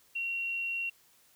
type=tone; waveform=sine; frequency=2742 Hz; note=F7; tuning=32 cents flat; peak=-31 dBFS; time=0.15-0.9 s; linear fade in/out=10 ms; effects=white hiss -64 dBFS RMS until 1.35 s